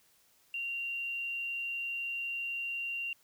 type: tone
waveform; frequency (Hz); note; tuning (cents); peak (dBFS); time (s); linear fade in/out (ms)
triangle; 2766; F7; -17; -30; 0.54-3.13; 2
effects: tanh soft clip ceiling -32 dBFS + white hiss -67 dBFS RMS until 3.23 s